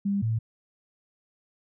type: tone pair in turn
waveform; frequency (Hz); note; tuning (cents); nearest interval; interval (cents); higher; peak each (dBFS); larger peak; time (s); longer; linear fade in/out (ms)
sine; 199.8 / 112.13; G3 / A2; +33 / +33; minor seventh; 1000; first; -23 / -23; neither; 0.05-0.22 / 0.22-0.39; neither; 10
effects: none